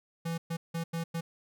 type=tone bursts at uneven times; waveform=square; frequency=166.4 Hz; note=E3; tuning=17 cents sharp; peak=-32 dBFS; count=5; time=0.25-0.38 / 0.5-0.57 / 0.74-0.84 / 0.93-1.04 / 1.14-1.21 s; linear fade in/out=10 ms; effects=none